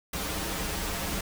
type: noise with comb filter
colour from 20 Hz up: pink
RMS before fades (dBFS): -32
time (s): 0.13-1.21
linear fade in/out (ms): 5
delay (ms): 8.1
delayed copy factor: -0.9
effects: none